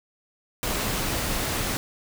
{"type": "noise", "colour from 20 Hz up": "pink", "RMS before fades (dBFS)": -27, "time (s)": [0.63, 1.77], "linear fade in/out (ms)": 0, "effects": []}